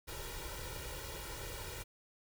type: noise with comb filter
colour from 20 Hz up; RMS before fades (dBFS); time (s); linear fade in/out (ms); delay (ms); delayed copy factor
pink; -44; 0.07-1.84; 20; 2.1; +0.85
effects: none